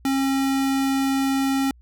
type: tone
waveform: square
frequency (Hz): 270.5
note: C#4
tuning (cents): -42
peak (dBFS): -20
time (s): 0.05-1.71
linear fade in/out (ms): 2
effects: added 60 Hz sine -48 dBFS peak until 1.81 s